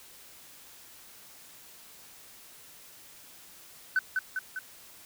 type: tone with echo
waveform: sine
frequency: 1516 Hz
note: F#6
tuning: 42 cents sharp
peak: -20 dBFS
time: 3.96-3.99 s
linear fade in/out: 2 ms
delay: 200 ms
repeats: 3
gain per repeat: -4 dB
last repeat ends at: 4.59 s
effects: tanh soft clip ceiling -19 dBFS + white hiss -52 dBFS RMS until 5.05 s